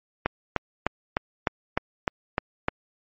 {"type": "click train", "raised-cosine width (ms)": 0.5, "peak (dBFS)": -7, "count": 9, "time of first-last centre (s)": [0.26, 2.684], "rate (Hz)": 3.3, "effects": ["MP3 32 kbps"]}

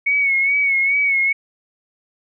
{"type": "tone with vibrato", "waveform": "sine", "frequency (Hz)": 2217, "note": "C#7", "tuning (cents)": 0, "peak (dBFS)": -14, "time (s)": [0.06, 1.33], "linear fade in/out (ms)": 10, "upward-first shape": "sine", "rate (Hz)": 2.4, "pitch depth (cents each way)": 51, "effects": []}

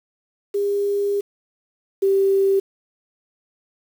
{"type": "tone pair in turn", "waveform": "sine", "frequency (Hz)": [403.9, 390.4], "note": ["G#4", "G4"], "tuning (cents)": [-48, -7], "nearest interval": "minor second", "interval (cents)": 59, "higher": "first", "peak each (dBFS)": [-18, -14], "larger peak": "second", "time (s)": [[0.54, 1.21], [2.02, 2.6]], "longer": "first", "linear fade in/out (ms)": 10, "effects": ["7-bit"]}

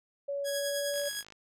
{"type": "tone with pitch glide", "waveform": "sine", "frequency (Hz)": [563, 573.8], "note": ["C#5", "D5"], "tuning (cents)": [27, -40], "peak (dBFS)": -31, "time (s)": [0.28, 1.09], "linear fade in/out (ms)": 10, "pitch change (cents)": 33, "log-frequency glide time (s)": [0.4, 0.97]}
{"type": "tone with tremolo", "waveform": "10% pulse", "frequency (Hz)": 1661.2, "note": "G#6", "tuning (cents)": 0, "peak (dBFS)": -24, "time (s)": [0.44, 1.24], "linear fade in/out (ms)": 50, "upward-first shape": "sine", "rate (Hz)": 9.7, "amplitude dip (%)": 40}
{"type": "click train", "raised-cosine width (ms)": 0.2, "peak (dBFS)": -33, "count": 21, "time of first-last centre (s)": [0.94, 1.323], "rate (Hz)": 52.2}
{"effects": []}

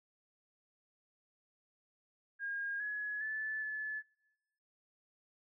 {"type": "tone with pitch steps", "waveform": "sine", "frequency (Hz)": [1623, 1689, 1742, 1727], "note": ["G#6", "G#6", "A6", "A6"], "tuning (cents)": [-40, 29, -18, -33], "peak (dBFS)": -36, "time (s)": [2.39, 4.03], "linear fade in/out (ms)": 50, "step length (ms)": 410, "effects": ["noise-tail reverb RT60 0.8 s tail -18 dB re dry"]}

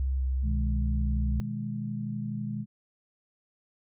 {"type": "tone with vibrato", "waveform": "sine", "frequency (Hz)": 65.41, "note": "C2", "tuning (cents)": 0, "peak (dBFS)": -25, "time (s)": [0, 1.4], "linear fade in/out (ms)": 0, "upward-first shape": "square", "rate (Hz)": 2.5, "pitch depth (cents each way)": 15}
{"type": "chord", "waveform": "sine", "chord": "G# minor", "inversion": "first", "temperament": "equal", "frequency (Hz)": [123.47, 155.56, 207.7], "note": ["B2", "D#3", "G#3"], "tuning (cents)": [0, 0, 0], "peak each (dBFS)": [-35, -38, -33], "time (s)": [0.42, 2.66], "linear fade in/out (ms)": 50}
{"effects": []}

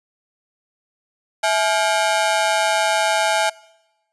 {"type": "ring-modulated tone", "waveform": "sawtooth", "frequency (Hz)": 753, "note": "F#5", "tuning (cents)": 30, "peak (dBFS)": -9, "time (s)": [1.43, 3.5], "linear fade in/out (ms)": 10, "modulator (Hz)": 96.7, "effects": ["noise-tail reverb RT60 1.0 s tail -23 dB re dry", "resampled to 24000 Hz"]}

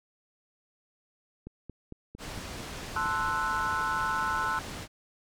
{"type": "click train", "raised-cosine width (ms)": 3, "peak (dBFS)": -28, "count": 9, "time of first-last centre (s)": [1.47, 3.284], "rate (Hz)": 4.41}
{"type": "low-pass noise", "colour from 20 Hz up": "pink", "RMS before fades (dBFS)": -40, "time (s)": [2.18, 4.88], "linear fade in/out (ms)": 50, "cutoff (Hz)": 7800, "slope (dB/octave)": 12}
{"type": "chord", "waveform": "sine", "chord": "F# half-diminished seventh", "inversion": "first", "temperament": "equal", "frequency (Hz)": [880, 1046.5, 1318.5, 1480], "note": ["A5", "C6", "E6", "F#6"], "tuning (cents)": [0, 0, 0, 0], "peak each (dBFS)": [-34, -33, -32, -32], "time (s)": [2.96, 4.59], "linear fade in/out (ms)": 2}
{"effects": []}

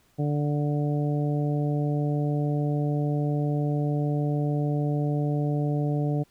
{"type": "harmonic tone", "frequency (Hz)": 146.83, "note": "D3", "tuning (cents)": 0, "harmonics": [1, 2, 3, 4, 5], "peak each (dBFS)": [-24, -30, -34, -36, -38], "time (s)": [0.18, 6.24], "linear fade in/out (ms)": 20, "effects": ["pink hiss -64 dBFS RMS until 6.3 s"]}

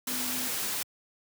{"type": "tone in noise", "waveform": "sine", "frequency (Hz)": 252.1, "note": "B3", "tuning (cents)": 36, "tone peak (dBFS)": -39, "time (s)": [0.07, 0.48], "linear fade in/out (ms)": 5, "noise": "white", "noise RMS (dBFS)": -32, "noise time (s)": [0.07, 0.83], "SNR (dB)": -10, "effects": ["high-pass 100 Hz 12 dB/octave"]}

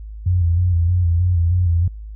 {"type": "tone with vibrato", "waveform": "sine", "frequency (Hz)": 87.31, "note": "F2", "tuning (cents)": 0, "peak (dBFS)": -13, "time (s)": [0.26, 1.88], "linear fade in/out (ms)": 5, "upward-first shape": "square", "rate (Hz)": 3.2, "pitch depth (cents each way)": 51, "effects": ["added 53 Hz sine -30 dBFS peak until 2.15 s"]}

